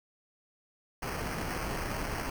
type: noise with sample-and-hold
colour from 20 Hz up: pink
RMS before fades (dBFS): -35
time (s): 1.02-2.3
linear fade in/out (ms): 5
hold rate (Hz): 3675
effects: none